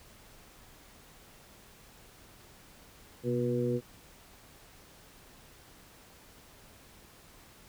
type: harmonic tone with a mistuned harmonic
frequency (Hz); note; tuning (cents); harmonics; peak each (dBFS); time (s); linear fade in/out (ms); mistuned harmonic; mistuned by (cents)
121.3; B2; -31; 1 / 2 / 3 / 4; -33 / -33 / -33 / -33; 3.23-3.81; 50; 1; +74
effects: pink hiss -56 dBFS RMS until 7.68 s